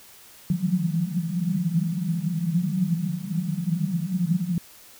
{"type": "band-pass noise", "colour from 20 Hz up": "pink", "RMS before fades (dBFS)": -25, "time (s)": [0.5, 4.58], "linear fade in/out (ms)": 2, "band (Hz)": [160, 190], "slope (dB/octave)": 96, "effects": ["white hiss -49 dBFS RMS until 4.99 s"]}